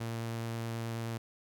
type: tone with vibrato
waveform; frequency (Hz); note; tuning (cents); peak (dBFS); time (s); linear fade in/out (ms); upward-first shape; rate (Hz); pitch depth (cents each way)
sawtooth; 114.9; A#2; -25; -31; 0-1.18; 10; sine; 9.4; 8
effects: none